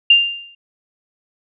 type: tone with exponential decay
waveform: sine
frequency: 2794 Hz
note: F7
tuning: in tune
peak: -4 dBFS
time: 0.1-0.55 s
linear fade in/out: 5 ms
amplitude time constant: 96 ms
effects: none